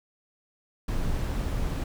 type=noise; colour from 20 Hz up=brown; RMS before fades=-28 dBFS; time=0.88-1.84 s; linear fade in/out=5 ms; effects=none